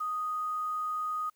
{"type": "tone with quantisation", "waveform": "sine", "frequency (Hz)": 1244.5, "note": "D#6", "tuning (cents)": 0, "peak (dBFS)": -30, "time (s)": [0, 1.3], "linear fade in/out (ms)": 10, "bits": 9, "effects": ["white hiss -74 dBFS RMS until 1.35 s"]}